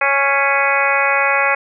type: harmonic tone with a mistuned harmonic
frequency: 277.2 Hz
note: C#4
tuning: in tune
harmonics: 2 / 3 / 4 / 5 / 6 / 7 / 8 / 9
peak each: -21 / -21 / -21 / -21 / -21 / -21 / -21 / -21 dBFS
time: 0.01-1.55 s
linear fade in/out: 5 ms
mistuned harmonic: 7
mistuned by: +36 cents
effects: none

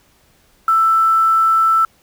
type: tone with quantisation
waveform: sine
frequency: 1325 Hz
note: E6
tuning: 9 cents sharp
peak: -10 dBFS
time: 0.68-1.85 s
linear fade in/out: 2 ms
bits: 6
effects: pink hiss -55 dBFS RMS until 2.02 s

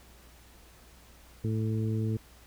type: harmonic tone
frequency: 110 Hz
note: A2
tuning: in tune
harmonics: 1 / 2 / 3 / 4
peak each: -28 / -34 / -38 / -40 dBFS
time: 1.44-2.17 s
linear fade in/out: 5 ms
effects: added 60 Hz sine -56 dBFS peak until 2.46 s + pink hiss -57 dBFS RMS until 2.46 s

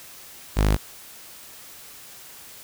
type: tone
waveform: sawtooth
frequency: 51.5 Hz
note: G#1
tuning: 14 cents flat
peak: -13 dBFS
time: 0.56-0.77 s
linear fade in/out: 20 ms
effects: white hiss -44 dBFS RMS until 2.63 s

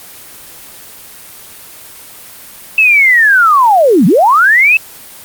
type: linear two-way sweep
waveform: sine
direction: down then up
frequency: 2657 to 157.8 to 2657 Hz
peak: -4 dBFS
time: 2.78-4.77 s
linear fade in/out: 2 ms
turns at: 4.06 s
effects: white hiss -33 dBFS RMS until 5.24 s + Opus 24 kbps

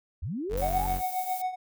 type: linear sweep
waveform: sine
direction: up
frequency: 58.7 to 880 Hz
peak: -30 dBFS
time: 0.22-0.87 s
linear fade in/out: 10 ms
type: tone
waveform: 40% pulse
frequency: 46.71 Hz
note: F#1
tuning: 17 cents sharp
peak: -29 dBFS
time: 0.49-1.02 s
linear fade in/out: 50 ms
type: noise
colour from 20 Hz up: violet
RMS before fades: -39 dBFS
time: 0.57-1.42 s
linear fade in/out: 5 ms
type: tone with tremolo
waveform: triangle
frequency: 740 Hz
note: F#5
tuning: in tune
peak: -23 dBFS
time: 0.61-1.56 s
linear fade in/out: 20 ms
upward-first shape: triangle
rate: 7.4 Hz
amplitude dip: 80%
effects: none

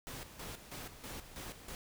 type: noise with tremolo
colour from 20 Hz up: pink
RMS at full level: -45 dBFS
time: 0.07-1.75 s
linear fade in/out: 0 ms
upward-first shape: square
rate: 3.1 Hz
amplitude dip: 65%
effects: none

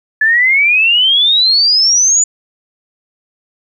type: exponential sweep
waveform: sine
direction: up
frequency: 1716 to 7040 Hz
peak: -7 dBFS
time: 0.21-2.24 s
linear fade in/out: 5 ms
effects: 8-bit

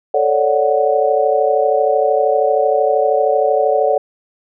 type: chord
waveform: sine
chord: D major seventh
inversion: second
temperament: equal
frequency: 440 / 554.4 / 587.3 / 740 Hz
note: A4 / C#5 / D5 / F#5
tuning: 0 / 0 / 0 / 0 cents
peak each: -17 dBFS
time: 0.14-3.98 s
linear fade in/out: 5 ms
effects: none

